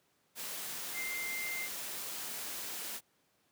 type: tone in noise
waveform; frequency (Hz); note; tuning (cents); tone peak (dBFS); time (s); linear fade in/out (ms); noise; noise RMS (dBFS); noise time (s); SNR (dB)
sine; 2093; C7; 0; -37; 0.93-1.69; 50; white; -41; 0.35-3.01; +1
effects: pink hiss -73 dBFS RMS until 3.51 s + high-pass 150 Hz 12 dB/octave